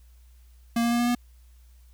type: tone with pitch steps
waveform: square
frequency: 233.1 / 235.4 / 237.7 / 240.1 / 242.4 Hz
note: A#3 / A#3 / A#3 / B3 / B3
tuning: 0 / +17 / +34 / -49 / -32 cents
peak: -22 dBFS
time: 0.76-1.15 s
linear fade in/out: 5 ms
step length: 78 ms
effects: added 60 Hz sine -50 dBFS peak until 1.93 s + white hiss -66 dBFS RMS until 1.93 s